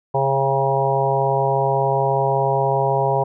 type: harmonic tone with a mistuned harmonic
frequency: 136.4 Hz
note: C#3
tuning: 28 cents flat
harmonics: 1 / 3 / 4 / 5 / 6 / 7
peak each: -23 / -23 / -23 / -23 / -23 / -23 dBFS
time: 0.14-3.24 s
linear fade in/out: 10 ms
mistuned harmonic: 6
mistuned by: -24 cents
effects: none